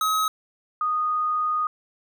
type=tone pair in turn; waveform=square / sine; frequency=1274 / 1237 Hz; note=D#6 / D#6; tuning=+41 / -10 cents; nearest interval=minor second; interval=51 cents; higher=first; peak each=-21 dBFS; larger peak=neither; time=0.01-0.28 / 0.81-1.67 s; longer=second; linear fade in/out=2 ms; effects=none